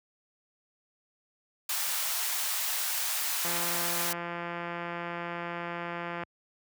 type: high-pass noise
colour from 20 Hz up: white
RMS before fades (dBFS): -31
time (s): 1.69-4.13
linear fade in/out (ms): 5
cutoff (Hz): 690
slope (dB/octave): 24
type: click train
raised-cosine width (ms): 0.5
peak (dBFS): -21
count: 480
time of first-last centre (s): 3.45-6.235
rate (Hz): 172
effects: high-pass 80 Hz 12 dB/octave